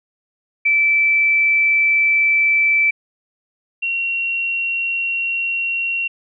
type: tone pair in turn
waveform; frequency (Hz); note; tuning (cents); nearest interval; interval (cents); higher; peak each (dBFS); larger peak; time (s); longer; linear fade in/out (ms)
sine; 2322 / 2741; D7 / F7; -20 / -33; minor third; 287; second; -12 / -18; first; 0.65-2.91 / 3.82-6.08; neither; 10
effects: none